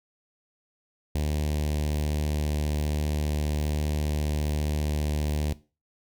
sawtooth tone with notch filter, 74.9 Hz, D2, 35 cents sharp, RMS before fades -27 dBFS, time 1.15-5.53 s, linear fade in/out 0 ms, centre 1300 Hz, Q 0.79, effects noise-tail reverb RT60 0.3 s tail -17 dB re dry

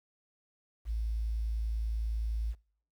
sine tone with quantisation, 55.2 Hz, A1, 6 cents sharp, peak -30 dBFS, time 0.85-2.55 s, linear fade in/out 50 ms, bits 10, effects noise-tail reverb RT60 0.5 s tail -23 dB re dry

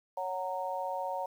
harmonic tone, 185 Hz, F#3, in tune, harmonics 3 / 4 / 5, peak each -37 / -37 / -36 dBFS, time 0.17-1.26 s, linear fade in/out 5 ms, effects 10-bit

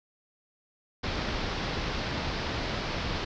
pink low-pass noise, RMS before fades -32 dBFS, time 1.03-3.25 s, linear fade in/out 10 ms, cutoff 5300 Hz, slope 48 dB/octave, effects none

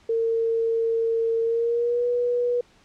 sine tone with pitch glide, 455.7 to 485.6 Hz, A#4 to B4, -39 to -29 cents, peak -20 dBFS, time 0.09-2.61 s, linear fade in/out 5 ms, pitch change +110 cents, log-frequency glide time 1.42-2.06 s, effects pink hiss -57 dBFS RMS until 2.84 s + low-pass 6000 Hz 12 dB/octave

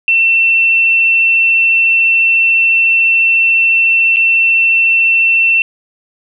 sine tone with dropouts, 2693 Hz, E7, 36 cents sharp, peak -7 dBFS, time 0.08-5.62 s, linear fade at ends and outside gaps 1 ms, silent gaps 4.161-4.168 s, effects none

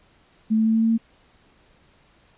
sine tone with pitch steps, 219.2 / 220.7 / 222.3 / 223.8 / 225.4 / 226.9 Hz, A3 / A3 / A3 / A3 / A3 / A#3, -6 / +5 / +18 / +30 / +42 / -47 cents, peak -16 dBFS, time 0.5-0.98 s, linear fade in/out 20 ms, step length 80 ms, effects pink hiss -58 dBFS RMS until 2.37 s + resampled to 8000 Hz

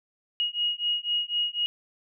sine beating tone pair, 2882 / 2886 Hz, F#7 / F#7, -46 / -44 cents, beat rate 4 Hz, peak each -28 dBFS, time 0.4-1.66 s, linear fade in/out 0 ms, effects none

